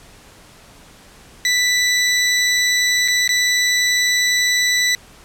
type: tone with dropouts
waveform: 20% pulse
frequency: 1978 Hz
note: B6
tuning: 2 cents sharp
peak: -9 dBFS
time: 1.45-4.95 s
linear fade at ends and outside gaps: 1 ms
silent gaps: 3.079-3.083 / 3.277-3.291 s
effects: pink hiss -45 dBFS RMS until 5.24 s + low-pass 11000 Hz 12 dB/octave